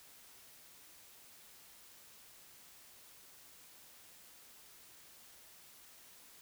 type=silence; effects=white hiss -59 dBFS RMS until 6.41 s